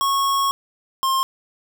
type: tone pair in turn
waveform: square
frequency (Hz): 1100 / 1063.1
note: C#6 / C6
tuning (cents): -14 / +27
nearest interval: minor second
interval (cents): 59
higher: first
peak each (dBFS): -18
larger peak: neither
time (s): 0.01-0.51 / 1.03-1.23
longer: first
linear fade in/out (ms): 0
effects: none